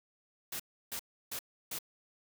white noise bursts, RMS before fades -39 dBFS, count 4, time 0.52-1.788 s, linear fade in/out 5 ms, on 77 ms, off 320 ms, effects none

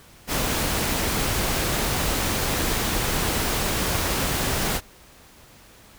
pink noise, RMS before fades -24 dBFS, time 0.27-4.81 s, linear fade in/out 50 ms, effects pink hiss -50 dBFS RMS until 5.98 s

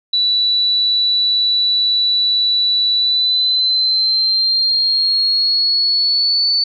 sine tone with pitch glide, 3951 to 4486 Hz, B7 to C#8, 0 to +20 cents, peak -12 dBFS, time 0.13-6.64 s, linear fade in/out 5 ms, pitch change +220 cents, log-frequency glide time 2.96-6.5 s, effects none

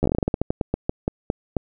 slowing click train, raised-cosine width 2 ms, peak -7 dBFS, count 19, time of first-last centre 0.03-1.567 s, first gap 12 ms, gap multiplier 1.2, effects none

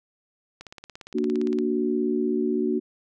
click train, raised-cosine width 0.2 ms, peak -23 dBFS, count 18, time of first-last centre 0.61-1.587 s, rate 17.4 Hz
sine chord, Bb augmented, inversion none, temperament equal, 233.1 / 293.7 / 370 Hz, Bb3 / D4 / F#4, 0 / 0 / 0 cents, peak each -26 / -27 / -25 dBFS, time 1.14-2.8 s, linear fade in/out 20 ms
effects none

